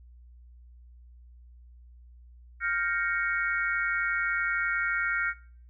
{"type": "chord", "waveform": "sine", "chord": "G half-diminished seventh", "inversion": "third", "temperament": "equal", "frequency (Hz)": [1396.9, 1568, 1864.7, 2217], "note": ["F6", "G6", "Bb6", "Db7"], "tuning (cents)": [0, 0, 0, 0], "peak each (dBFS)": [-29, -34, -32, -33], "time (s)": [2.6, 5.34], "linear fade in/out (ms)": 50, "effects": ["noise-tail reverb RT60 0.5 s tail -20 dB re dry", "added 60 Hz sine -49 dBFS peak until 5.69 s"]}